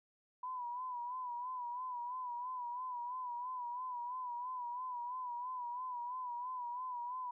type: tone with vibrato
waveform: sine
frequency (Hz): 987.8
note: B5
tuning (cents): 0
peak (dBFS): -39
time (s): 0.43-7.31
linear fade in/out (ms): 5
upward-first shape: sine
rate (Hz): 3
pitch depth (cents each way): 62
effects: none